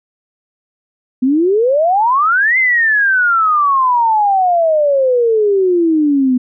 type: exponential two-way sweep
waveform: sine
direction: up then down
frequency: 246.9 to 2101 to 246.9 Hz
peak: -9 dBFS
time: 1.22-6.38 s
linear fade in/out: 10 ms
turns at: 2.58 s
effects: none